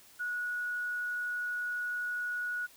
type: tone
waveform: sine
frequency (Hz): 1461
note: F#6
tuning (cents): -22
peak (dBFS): -32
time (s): 0.19-2.67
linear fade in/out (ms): 20
effects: white hiss -58 dBFS RMS until 2.76 s